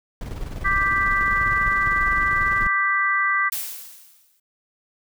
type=noise with tremolo; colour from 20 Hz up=brown; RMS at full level=-28 dBFS; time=0.21-2.67 s; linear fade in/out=2 ms; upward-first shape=square; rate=20 Hz; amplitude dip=50%
type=chord; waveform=sine; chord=G major; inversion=second; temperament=equal; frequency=1174.7 / 1568 / 1975.5 Hz; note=D6 / G6 / B6; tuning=0 / 0 / 0 cents; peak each=-22 / -24 / -21 dBFS; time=0.64-3.5 s; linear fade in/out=20 ms
type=noise with exponential decay; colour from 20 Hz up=blue; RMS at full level=-25 dBFS; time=3.52-4.4 s; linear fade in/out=5 ms; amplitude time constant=190 ms
effects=none